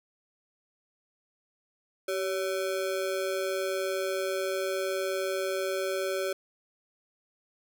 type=ring-modulated tone; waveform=square; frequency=474.3 Hz; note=A#4; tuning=30 cents sharp; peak=-26 dBFS; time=2.08-6.33 s; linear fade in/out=5 ms; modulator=89.6 Hz; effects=none